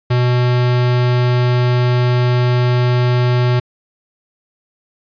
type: tone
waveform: square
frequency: 123.47 Hz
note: B2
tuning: in tune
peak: -12 dBFS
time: 0.1-3.6 s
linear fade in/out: 10 ms
effects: resampled to 11025 Hz + 9-bit